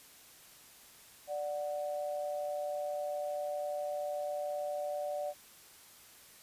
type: tone pair together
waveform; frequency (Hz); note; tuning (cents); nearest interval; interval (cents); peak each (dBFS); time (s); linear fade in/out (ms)
sine; 587.8 / 740; D5 / F#5; +1 / 0; major third; 399; -35 / -40; 1.27-5.34; 50
effects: white hiss -57 dBFS RMS until 6.42 s + resampled to 32000 Hz